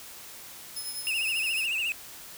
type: tone with tremolo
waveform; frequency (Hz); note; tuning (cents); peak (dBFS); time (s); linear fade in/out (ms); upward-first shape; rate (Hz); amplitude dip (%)
5% pulse; 5160; E8; -38; -26; 0.76-1.66; 5; triangle; 10; 60
type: tone with vibrato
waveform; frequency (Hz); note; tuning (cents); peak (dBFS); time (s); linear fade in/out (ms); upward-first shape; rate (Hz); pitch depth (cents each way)
triangle; 2676; E7; +25; -25; 1.07-1.92; 0; triangle; 14; 130
effects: white hiss -45 dBFS RMS until 2.37 s